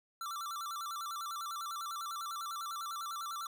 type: tone with vibrato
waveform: square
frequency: 1257 Hz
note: D#6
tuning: 17 cents sharp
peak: -39 dBFS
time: 0.21-3.47 s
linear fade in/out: 2 ms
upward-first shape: square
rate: 10 Hz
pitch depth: 120 cents each way
effects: none